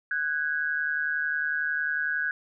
sine tone pair together, 1493 / 1644 Hz, F#6 / G#6, +15 / -18 cents, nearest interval major second, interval 167 cents, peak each -28 dBFS, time 0.11-2.31 s, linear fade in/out 2 ms, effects none

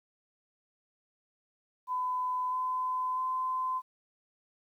sine tone with pitch steps, 1007 / 1016.9 / 1027 Hz, B5 / C6 / C6, +33 / -50 / -33 cents, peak -29 dBFS, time 1.87-3.82 s, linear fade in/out 50 ms, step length 650 ms, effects 11-bit

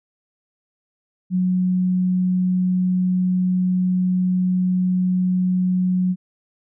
sine tone, 183 Hz, F#3, 19 cents flat, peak -16 dBFS, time 1.3-6.16 s, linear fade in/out 50 ms, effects none

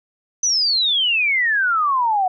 sine exponential sweep, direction down, 6140 to 724 Hz, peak -15 dBFS, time 0.43-2.28 s, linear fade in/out 5 ms, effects none

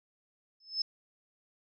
sine tone with exponential growth, 5230 Hz, E8, 15 cents flat, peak -25 dBFS, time 0.6-0.82 s, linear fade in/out 5 ms, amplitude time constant 46 ms, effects none

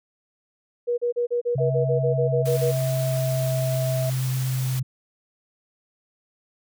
sine tone bursts, 480.9 Hz, B4, 46 cents flat, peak -20 dBFS, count 13, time 0.87-2.72 s, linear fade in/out 20 ms, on 110 ms, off 35 ms
sine tone with pitch glide, 134.8 to 129.68 Hz, C#3 to C3, -48 to -15 cents, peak -22 dBFS, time 1.55-4.83 s, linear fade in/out 10 ms, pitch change -67 cents, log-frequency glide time 2.15-4.27 s
sine tone, 648 Hz, E5, 30 cents flat, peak -26 dBFS, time 1.58-4.1 s, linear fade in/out 5 ms
white noise, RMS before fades -36 dBFS, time 2.45-4.8 s, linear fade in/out 10 ms
effects none

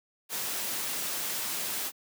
white noise, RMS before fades -33 dBFS, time 0.29-1.92 s, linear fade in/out 50 ms, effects high-pass 150 Hz 12 dB/octave

